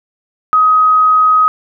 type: tone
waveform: sine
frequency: 1260 Hz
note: D#6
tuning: 21 cents sharp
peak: -6 dBFS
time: 0.53-1.48 s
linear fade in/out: 0 ms
effects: none